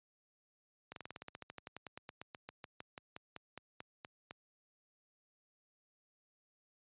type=slowing click train; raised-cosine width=0.3 ms; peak=-30 dBFS; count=29; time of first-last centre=0.92-4.309 s; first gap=42 ms; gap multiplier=1.07; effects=high-pass 80 Hz 12 dB/octave + resampled to 8000 Hz